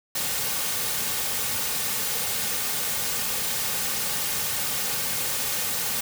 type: noise with comb filter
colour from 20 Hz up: white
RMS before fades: -27 dBFS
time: 0.15-6.01 s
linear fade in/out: 5 ms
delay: 3 ms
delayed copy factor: -0.5
effects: none